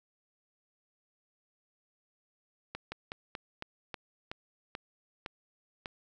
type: slowing click train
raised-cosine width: 0.3 ms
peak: -22 dBFS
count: 10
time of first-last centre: 2.75-5.858 s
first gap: 170 ms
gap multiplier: 1.17
effects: none